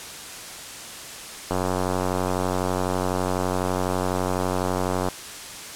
click train, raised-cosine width 1 ms, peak -10 dBFS, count 330, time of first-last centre 1.51-5.086 s, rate 92 Hz, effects white hiss -37 dBFS RMS until 5.75 s + low-pass 10000 Hz 12 dB/octave

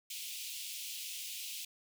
pink high-pass noise, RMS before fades -43 dBFS, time 0.1-1.65 s, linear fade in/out 5 ms, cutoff 2500 Hz, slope 48 dB/octave, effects none

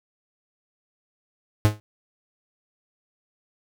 45% pulse tone with exponential decay, 105.8 Hz, G#2, 33 cents sharp, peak -11 dBFS, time 1.65-1.8 s, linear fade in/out 0 ms, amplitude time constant 31 ms, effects none

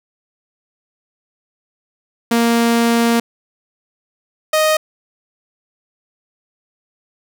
sawtooth tone pair in turn, 233.1 / 622.3 Hz, A#3 / D#5, 0 / 0 cents, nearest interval octave + perfect fourth, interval 1700 cents, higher second, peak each -8 dBFS, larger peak neither, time 2.31-3.2 / 4.53-4.77 s, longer first, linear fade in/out 5 ms, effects none

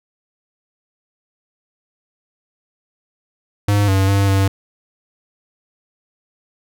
square tone with pitch steps, 102.2 / 96.4 / 99 / 97.3 Hz, G#2 / G2 / G2 / G2, -27 / -28 / +18 / -12 cents, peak -13 dBFS, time 3.68-4.48 s, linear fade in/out 5 ms, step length 200 ms, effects none

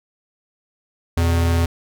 square tone pair together, 84 / 122.34 Hz, E2 / B2, +33 / -16 cents, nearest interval perfect fifth, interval 651 cents, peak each -16 / -27 dBFS, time 1.17-1.66 s, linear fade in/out 5 ms, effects none

